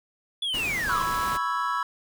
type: linear sweep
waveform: triangle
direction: down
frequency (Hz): 3472 to 980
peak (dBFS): -24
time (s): 0.42-1.03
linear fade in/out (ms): 5
type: noise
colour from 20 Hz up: pink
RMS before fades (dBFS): -35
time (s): 0.53-1.38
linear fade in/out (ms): 20
type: chord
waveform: triangle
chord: C# minor seventh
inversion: third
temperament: equal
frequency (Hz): 987.8 / 1108.7 / 1318.5 / 1661.2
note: B5 / C#6 / E6 / G#6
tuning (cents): 0 / 0 / 0 / 0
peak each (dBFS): -28 / -28 / -27 / -32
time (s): 0.89-1.83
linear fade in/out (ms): 2
effects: none